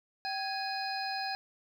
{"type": "harmonic tone with a mistuned harmonic", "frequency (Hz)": 830.6, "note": "G#5", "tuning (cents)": 0, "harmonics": [1, 2, 3, 5, 6], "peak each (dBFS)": [-35, -40, -44, -41, -41], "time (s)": [0.25, 1.35], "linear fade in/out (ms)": 0, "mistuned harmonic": 1, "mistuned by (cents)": -120, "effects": ["10-bit"]}